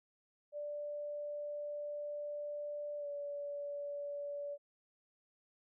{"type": "tone with pitch glide", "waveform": "sine", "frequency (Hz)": [587.3, 575.2], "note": ["D5", "D5"], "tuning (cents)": [0, -36], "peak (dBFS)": -39, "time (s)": [0.52, 4.58], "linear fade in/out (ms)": 50, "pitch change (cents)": -36, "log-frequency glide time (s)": [2.98, 3.07], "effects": []}